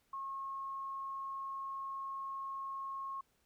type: tone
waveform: sine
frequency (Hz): 1085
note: C#6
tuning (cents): -37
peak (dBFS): -39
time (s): 0.13-3.21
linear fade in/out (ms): 5
effects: pink hiss -75 dBFS RMS until 3.45 s